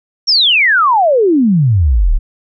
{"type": "exponential sweep", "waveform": "sine", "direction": "down", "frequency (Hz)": [5700, 31.11], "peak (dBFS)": -7, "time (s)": [0.27, 2.19], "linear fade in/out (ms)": 20, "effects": []}